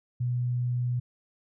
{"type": "tone", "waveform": "sine", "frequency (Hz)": 123, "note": "B2", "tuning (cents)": -7, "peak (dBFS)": -25, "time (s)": [0.2, 1], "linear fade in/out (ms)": 10, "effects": []}